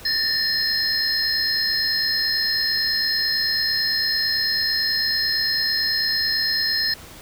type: tone cluster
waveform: triangle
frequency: 1759 / 1828 / 4204 / 5170 Hz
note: A6 / A#6 / C8 / E8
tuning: -1 / -34 / +7 / -34 cents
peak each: -27 / -27 / -23 / -21 dBFS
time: 0.05-6.94 s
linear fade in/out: 5 ms
effects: pink hiss -42 dBFS RMS until 7.21 s